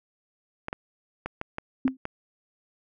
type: clicks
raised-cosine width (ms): 0.5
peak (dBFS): -16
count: 7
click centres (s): 0.684 / 0.729 / 1.26 / 1.414 / 1.584 / 1.879 / 2.054
type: tone with exponential decay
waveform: sine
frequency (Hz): 261.6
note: C4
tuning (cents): 0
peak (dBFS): -16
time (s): 1.85-1.97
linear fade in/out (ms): 5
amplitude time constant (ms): 26
effects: none